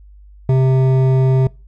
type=tone with hard clipping; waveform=sine; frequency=131.3 Hz; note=C3; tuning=6 cents sharp; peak=-12 dBFS; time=0.49-1.47 s; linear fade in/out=2 ms; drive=11 dB; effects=noise-tail reverb RT60 0.3 s tail -24 dB re dry + added 50 Hz sine -39 dBFS peak until 1.67 s